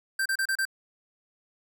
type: tone bursts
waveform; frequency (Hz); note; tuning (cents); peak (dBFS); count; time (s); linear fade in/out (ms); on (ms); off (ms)
square; 1568; G6; 0; -25; 5; 0.19-0.653; 5; 67; 32
effects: none